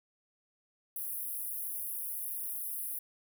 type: high-pass noise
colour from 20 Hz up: pink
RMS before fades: -38 dBFS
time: 0.96-2.99 s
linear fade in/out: 2 ms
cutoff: 10000 Hz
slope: 96 dB/octave
effects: none